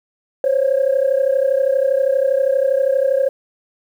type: tone pair together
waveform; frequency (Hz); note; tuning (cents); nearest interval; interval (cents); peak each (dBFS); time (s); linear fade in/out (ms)
sine; 523.3 / 555.8; C5 / C#5; 0 / +4; minor second; 104; -15; 0.44-3.29; 2
effects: tanh soft clip ceiling -8 dBFS + 8-bit